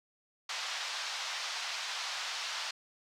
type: band-pass noise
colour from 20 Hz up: white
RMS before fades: -38 dBFS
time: 0.49-2.71 s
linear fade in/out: 5 ms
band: 730 to 5400 Hz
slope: 24 dB/octave
effects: none